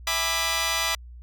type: chord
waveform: 10% pulse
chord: E dominant seventh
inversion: none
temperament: just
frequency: 659.3 / 824.1 / 988.9 / 1186.7 Hz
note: E5 / G#5 / B5 / D6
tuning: 0 / -14 / +2 / +18 cents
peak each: -22 / -25 / -21 / -20 dBFS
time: 0.07-0.95 s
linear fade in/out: 2 ms
effects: added 60 Hz sine -40 dBFS peak until 1.22 s